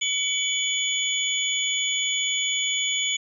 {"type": "tone cluster", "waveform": "sine", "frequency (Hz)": [2264, 3021, 3427, 6820], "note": ["C#7", "F#7", "A7", "G#8"], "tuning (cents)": [36, 35, -46, 45], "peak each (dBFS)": -28, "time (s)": [0.01, 3.17], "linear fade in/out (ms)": 10, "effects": []}